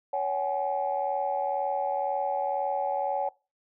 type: tone cluster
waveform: sine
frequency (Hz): 560 / 761 / 843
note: C#5 / F#5 / G#5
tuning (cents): +18 / +48 / +26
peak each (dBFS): -30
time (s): 0.13-3.29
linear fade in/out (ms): 5
effects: noise-tail reverb RT60 0.3 s tail -23 dB re dry + tanh soft clip ceiling -17 dBFS